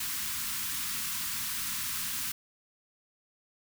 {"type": "band-stop noise", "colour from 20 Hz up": "white", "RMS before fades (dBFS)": -34, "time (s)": [0, 2.32], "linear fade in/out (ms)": 5, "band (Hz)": [280, 980], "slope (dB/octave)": 48, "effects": []}